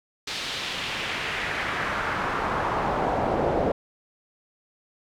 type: noise with band-pass filter sweep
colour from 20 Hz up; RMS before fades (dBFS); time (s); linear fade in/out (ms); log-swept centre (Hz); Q
brown; -27; 0.27-3.72; 5; 4200 to 560; 1.6
effects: none